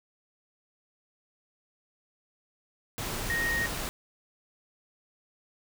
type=tone in noise; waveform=sine; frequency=1865 Hz; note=A#6; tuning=in tune; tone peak=-27 dBFS; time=3.3-3.66 s; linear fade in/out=0 ms; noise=pink; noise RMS=-34 dBFS; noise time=2.98-3.89 s; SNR=+4 dB; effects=none